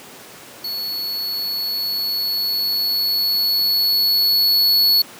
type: tone with level ramp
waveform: square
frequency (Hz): 4400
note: C#8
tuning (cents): -14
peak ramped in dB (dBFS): -24 to -12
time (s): 0.64-5.02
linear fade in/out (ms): 5
effects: pink hiss -39 dBFS RMS until 5.19 s + high-pass 200 Hz 12 dB/octave